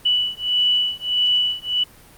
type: beating tone pair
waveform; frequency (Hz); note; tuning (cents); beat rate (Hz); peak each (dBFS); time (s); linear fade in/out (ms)
sine; 2960 / 2961.6; F#7 / F#7; 0 / +1; 1.6; -20; 0.05-1.84; 10
effects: pink hiss -47 dBFS RMS until 2.17 s + Opus 32 kbps